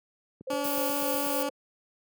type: click train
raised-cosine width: 3 ms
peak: -30 dBFS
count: 8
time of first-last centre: 0.41-1.267 s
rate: 8.17 Hz
type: tone with tremolo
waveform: sine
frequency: 523.3 Hz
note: C5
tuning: in tune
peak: -30 dBFS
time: 0.47-1.5 s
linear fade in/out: 5 ms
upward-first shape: sine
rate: 3.5 Hz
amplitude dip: 70%
type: tone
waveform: 15% pulse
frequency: 286.2 Hz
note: D4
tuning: 45 cents flat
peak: -23 dBFS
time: 0.5-1.49 s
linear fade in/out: 2 ms
type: noise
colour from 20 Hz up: violet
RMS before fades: -33 dBFS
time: 0.64-1.43 s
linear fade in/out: 5 ms
effects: high-pass 150 Hz 12 dB/octave